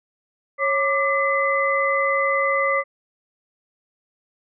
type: tone cluster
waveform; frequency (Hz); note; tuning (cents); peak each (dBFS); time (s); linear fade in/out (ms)
sine; 550 / 1176 / 2027; C#5 / D6 / B6; -14 / +2 / +45; -22; 0.58-2.84; 50
effects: none